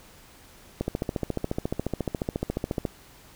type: click train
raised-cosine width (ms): 2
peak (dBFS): -13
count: 30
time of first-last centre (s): 0.81-2.852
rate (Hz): 14.2
effects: pink hiss -52 dBFS RMS until 3.35 s